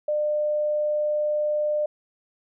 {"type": "tone", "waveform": "sine", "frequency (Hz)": 600, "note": "D5", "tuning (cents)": 37, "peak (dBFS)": -21, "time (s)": [0.08, 1.86], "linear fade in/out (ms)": 5, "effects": []}